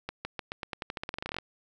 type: accelerating click train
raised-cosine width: 0.3 ms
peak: -18 dBFS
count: 20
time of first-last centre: 0.09-1.386 s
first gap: 160 ms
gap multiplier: 0.89
effects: none